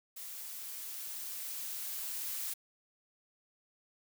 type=noise with level ramp; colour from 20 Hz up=blue; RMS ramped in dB=-45 to -38 dBFS; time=0.16-2.54 s; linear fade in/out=10 ms; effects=none